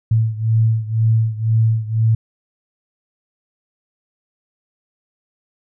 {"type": "beating tone pair", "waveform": "sine", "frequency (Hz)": [111.2, 113.2], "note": ["A2", "A2"], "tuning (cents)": [19, 50], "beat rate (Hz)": 2, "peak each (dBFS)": [-15, -18], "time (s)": [0.11, 2.15], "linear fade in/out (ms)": 5, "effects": []}